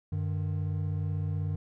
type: tone pair together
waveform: triangle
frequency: 95.7 / 151.91 Hz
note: G2 / D#3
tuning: -41 / -41 cents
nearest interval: minor sixth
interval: 800 cents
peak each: -28 / -31 dBFS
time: 0.12-1.56 s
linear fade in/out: 5 ms
effects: none